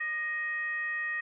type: tone with frequency modulation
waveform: sine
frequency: 1873 Hz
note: A#6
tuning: 8 cents sharp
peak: -30 dBFS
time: 0-1.21 s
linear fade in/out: 10 ms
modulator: 656 Hz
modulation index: 0.44
effects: none